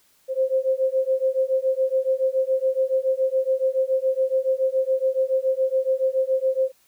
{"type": "beating tone pair", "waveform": "sine", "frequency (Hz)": [522, 529.1], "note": ["C5", "C5"], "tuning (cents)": [-4, 19], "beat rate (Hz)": 7.1, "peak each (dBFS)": -22, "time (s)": [0.28, 6.72], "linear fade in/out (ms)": 50, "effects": ["white hiss -61 dBFS RMS until 6.87 s"]}